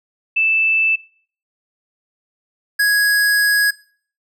sine / square tone pair in turn, 2640 / 1663.1 Hz, E7 / G#6, +2 / +2 cents, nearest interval minor sixth, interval 800 cents, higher first, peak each -13 dBFS, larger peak neither, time 0.36-0.96 / 2.79-3.71 s, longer second, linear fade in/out 10 ms, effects noise-tail reverb RT60 0.5 s tail -21 dB re dry

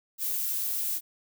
violet noise, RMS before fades -30 dBFS, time 0.18-1.01 s, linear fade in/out 50 ms, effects none

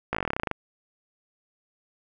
slowing click train, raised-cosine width 0.5 ms, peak -11 dBFS, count 15, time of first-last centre 0.13-0.513 s, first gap 17 ms, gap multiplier 1.07, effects none

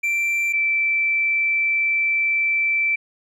triangle / sine tone pair in turn, 2349 / 2331 Hz, D7 / D7, 0 / -14 cents, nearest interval unison, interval 14 cents, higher first, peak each -17 dBFS, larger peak neither, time 0.03-0.53 / 0.53-2.96 s, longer second, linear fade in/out 10 ms, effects none

